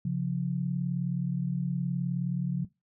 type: tone pair together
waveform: sine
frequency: 137.12 / 176.3 Hz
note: C#3 / F3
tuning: -18 / +17 cents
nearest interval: major third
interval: 435 cents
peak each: -30 / -29 dBFS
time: 0.05-2.65 s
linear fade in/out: 5 ms
effects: noise-tail reverb RT60 0.2 s tail -18 dB re dry